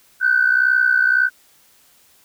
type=tone pair together; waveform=sine; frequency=1479 / 1540.8 Hz; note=F#6 / G6; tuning=-1 / -30 cents; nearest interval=minor second; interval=71 cents; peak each=-15 dBFS; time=0.2-1.3 s; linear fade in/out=50 ms; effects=tanh soft clip ceiling -5 dBFS + white hiss -54 dBFS RMS until 2.24 s